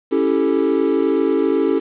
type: chord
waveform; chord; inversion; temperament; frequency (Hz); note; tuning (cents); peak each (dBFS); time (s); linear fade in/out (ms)
triangle; A dominant seventh; first; equal; 277.2 / 329.6 / 392 / 440; C#4 / E4 / G4 / A4; 0 / 0 / 0 / 0; -18; 0.11-1.8; 20
effects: resampled to 8000 Hz + 7-bit